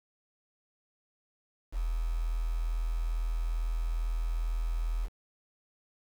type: tone with quantisation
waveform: sine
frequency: 41.15 Hz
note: E1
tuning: 2 cents flat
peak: -28 dBFS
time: 1.72-5.09 s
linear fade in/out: 50 ms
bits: 8
effects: none